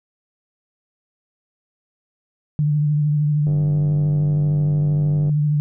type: tone with vibrato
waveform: sine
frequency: 148.9 Hz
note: D3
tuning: 24 cents sharp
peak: -15 dBFS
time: 2.59-5.6 s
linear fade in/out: 0 ms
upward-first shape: triangle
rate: 13 Hz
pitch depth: 37 cents each way
type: click train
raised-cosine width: 2 ms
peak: -21 dBFS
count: 175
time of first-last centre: 3.47-5.294 s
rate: 95.4 Hz
effects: none